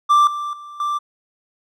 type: tone with level steps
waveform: triangle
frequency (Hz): 1177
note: D6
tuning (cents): +3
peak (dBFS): -8 / -21 / -32 / -17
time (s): 0.09-0.99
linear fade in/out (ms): 20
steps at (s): 0.27 / 0.53 / 0.8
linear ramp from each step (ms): 2
effects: none